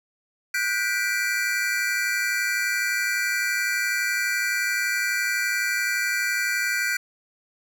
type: chord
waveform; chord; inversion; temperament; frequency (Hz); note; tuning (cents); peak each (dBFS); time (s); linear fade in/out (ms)
square; G major seventh; third; equal with one note detuned; 1456.2 / 1568 / 1975.5 / 2349; F#6 / G6 / B6 / D7; -28 / 0 / 0 / 0; -29; 0.54-6.97; 5
effects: none